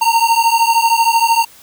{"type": "beating tone pair", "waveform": "square", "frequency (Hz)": [912, 925], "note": ["A#5", "A#5"], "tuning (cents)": [-38, -14], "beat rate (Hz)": 13, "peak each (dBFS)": -14, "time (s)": [0.01, 1.45], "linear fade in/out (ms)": 10, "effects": ["white hiss -43 dBFS RMS until 1.62 s"]}